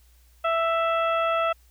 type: harmonic tone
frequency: 661 Hz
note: E5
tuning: 5 cents sharp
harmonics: 1 / 2 / 3 / 4 / 5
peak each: -24 / -24 / -37 / -33 / -39 dBFS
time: 0.44-1.53 s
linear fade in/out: 10 ms
effects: added 60 Hz sine -54 dBFS peak until 1.7 s + white hiss -63 dBFS RMS until 1.7 s